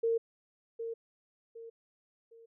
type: tone with echo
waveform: sine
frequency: 458.1 Hz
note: A#4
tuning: 30 cents flat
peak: -26 dBFS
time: 0.03-0.18 s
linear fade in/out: 10 ms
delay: 760 ms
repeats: 3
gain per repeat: -9 dB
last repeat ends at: 2.46 s
effects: none